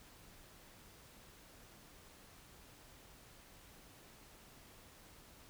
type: silence
effects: pink hiss -60 dBFS RMS until 5.49 s